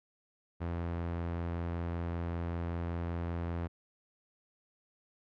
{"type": "tone with low-pass filter", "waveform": "sawtooth", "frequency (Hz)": 85.2, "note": "F2", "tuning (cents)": -42, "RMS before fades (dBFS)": -36, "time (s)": [0.6, 3.68], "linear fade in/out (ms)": 20, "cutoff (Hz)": 1800, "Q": 0.67, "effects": []}